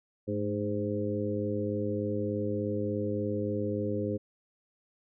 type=harmonic tone with a mistuned harmonic; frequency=103.4 Hz; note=G#2; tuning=7 cents flat; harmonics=1 / 2 / 3 / 4 / 5; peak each=-35 / -35 / -35 / -35 / -35 dBFS; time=0.27-4.18 s; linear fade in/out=20 ms; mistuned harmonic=2; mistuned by=+52 cents; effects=none